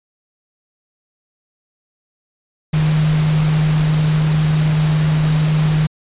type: tone in noise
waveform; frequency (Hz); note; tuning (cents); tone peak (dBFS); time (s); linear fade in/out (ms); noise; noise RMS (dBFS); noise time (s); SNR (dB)
sine; 154.5; D#3; -12; -12; 2.73-5.87; 10; pink; -26; 2.73-5.87; +11
effects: resampled to 8000 Hz